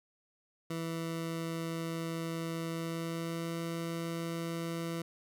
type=tone with pitch glide; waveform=20% pulse; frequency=164.81 to 166.82 Hz; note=E3 to E3; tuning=0 to +21 cents; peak=-30 dBFS; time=0.7-5.02 s; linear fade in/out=5 ms; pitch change=+21 cents; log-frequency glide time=2.7-3.55 s; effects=none